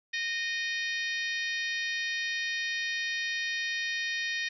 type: harmonic tone with a mistuned harmonic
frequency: 617 Hz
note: D#5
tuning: 15 cents flat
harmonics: 3 / 4 / 5 / 6 / 7 / 8 / 9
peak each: -32 / -36 / -42 / -39 / -43 / -46 / -45 dBFS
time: 0.13-4.49 s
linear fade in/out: 10 ms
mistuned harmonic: 9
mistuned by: +30 cents
effects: none